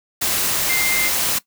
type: tone in noise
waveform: sine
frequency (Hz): 2093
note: C7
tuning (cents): 0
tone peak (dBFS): -20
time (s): 0.69-1.09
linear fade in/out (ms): 10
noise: white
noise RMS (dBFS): -20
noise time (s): 0.21-1.39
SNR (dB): -3
effects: noise-tail reverb RT60 0.1 s tail -19 dB re dry